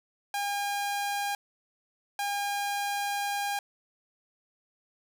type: tone bursts at uneven times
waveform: sawtooth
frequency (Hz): 809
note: G#5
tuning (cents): -46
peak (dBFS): -25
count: 2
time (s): 0.34-1.35 / 2.19-3.59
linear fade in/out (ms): 2
effects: none